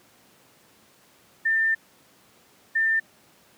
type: tone pair in turn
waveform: sine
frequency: 1794 / 1794 Hz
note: A6 / A6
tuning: +33 / +33 cents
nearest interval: unison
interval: 0 cents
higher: neither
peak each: -19 dBFS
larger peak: neither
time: 1.45-1.75 / 2.75-3 s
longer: first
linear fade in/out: 10 ms
effects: pink hiss -57 dBFS RMS until 3.57 s + high-pass 150 Hz 12 dB/octave